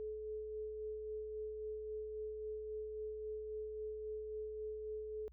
sine tone with tremolo, 430 Hz, A4, 40 cents flat, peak -40 dBFS, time 0-5.28 s, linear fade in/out 0 ms, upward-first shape sine, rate 3.7 Hz, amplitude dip 30%, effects added 60 Hz sine -57 dBFS peak until 5.32 s

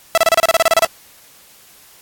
sawtooth tone bursts, 661 Hz, E5, 5 cents sharp, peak -5 dBFS, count 13, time 0.15-0.848 s, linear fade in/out 0 ms, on 26 ms, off 30 ms, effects white hiss -46 dBFS RMS until 2.01 s + AAC 64 kbps

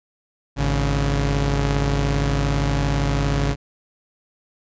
sawtooth tone pair together, 52.67 / 140.6 Hz, G#1 / C#3, +25 / +25 cents, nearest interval octave + perfect fourth, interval 1700 cents, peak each -17 dBFS, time 0.56-3.56 s, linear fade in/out 50 ms, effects resampled to 16000 Hz

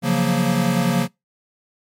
square chord, Gb major seventh, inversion second, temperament equal, 138.59 / 174.61 / 185 / 233.1 Hz, Db3 / F3 / Gb3 / Bb3, 0 / 0 / 0 / 0 cents, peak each -24 / -22 / -23 / -22 dBFS, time 0.02-1.08 s, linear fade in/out 50 ms, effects noise-tail reverb RT60 0.2 s tail -25 dB re dry + MP3 64 kbps

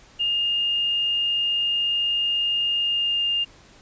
sine tone with pitch glide, 2827 to 2811 Hz, F7 to F7, +20 to +11 cents, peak -20 dBFS, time 0.19-3.45 s, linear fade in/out 20 ms, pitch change -9 cents, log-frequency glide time 2.82-3.28 s, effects pink hiss -51 dBFS RMS until 3.81 s + resampled to 16000 Hz

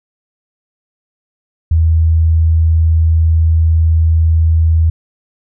sine tone, 81 Hz, E2, 30 cents flat, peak -7 dBFS, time 1.71-4.9 s, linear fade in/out 5 ms, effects none

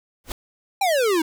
pink noise with exponential growth, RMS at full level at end -24 dBFS, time 0.24-0.32 s, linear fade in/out 1 ms, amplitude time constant 17 ms
square exponential sweep, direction down, 820 to 306.7 Hz, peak -18 dBFS, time 0.81-1.22 s, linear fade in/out 5 ms
effects none

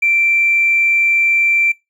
triangle tone, 2349 Hz, D7, in tune, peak -7 dBFS, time 0.02-1.72 s, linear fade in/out 10 ms, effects noise-tail reverb RT60 0.2 s tail -25 dB re dry + tanh soft clip ceiling -9 dBFS

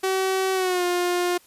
sawtooth tone with pitch glide, 380 to 354.6 Hz, F#4 to F4, +46 to +26 cents, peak -17 dBFS, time 0.03-1.38 s, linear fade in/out 10 ms, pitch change -120 cents, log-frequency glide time 0.53-0.84 s, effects white hiss -55 dBFS RMS until 1.46 s + resampled to 32000 Hz

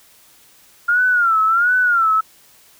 sine tone with vibrato, 1394 Hz, F6, 4 cents flat, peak -12 dBFS, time 0.88-2.21 s, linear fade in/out 10 ms, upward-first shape sine, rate 1.4 Hz, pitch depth 130 cents each way, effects white hiss -50 dBFS RMS until 2.79 s

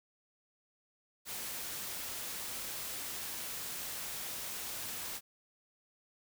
white noise, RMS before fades -41 dBFS, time 1.25-5.21 s, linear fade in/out 50 ms, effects none

